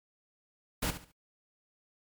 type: noise with echo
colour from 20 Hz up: pink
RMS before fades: -31 dBFS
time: 0.82-0.91 s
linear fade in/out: 10 ms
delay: 70 ms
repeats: 3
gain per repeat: -11 dB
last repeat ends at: 1.12 s
effects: MP3 96 kbps